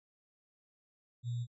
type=tone with sample-and-hold; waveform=sine; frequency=119.7 Hz; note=A#2; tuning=46 cents sharp; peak=-33 dBFS; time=1.23-1.47 s; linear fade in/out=50 ms; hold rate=3675 Hz; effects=MP3 32 kbps